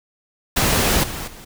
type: noise with level steps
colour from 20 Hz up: pink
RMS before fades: -17 / -29 / -40 dBFS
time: 0.56-1.45 s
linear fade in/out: 10 ms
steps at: 1.03 / 1.27 s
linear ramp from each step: 10 ms
effects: none